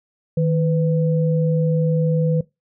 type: tone pair together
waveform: sine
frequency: 157.81 / 501 Hz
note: D#3 / B4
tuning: +25 / +25 cents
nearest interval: octave + minor sixth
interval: 2000 cents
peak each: -16 / -22 dBFS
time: 0.37-2.41 s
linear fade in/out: 5 ms
effects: noise-tail reverb RT60 0.2 s tail -20 dB re dry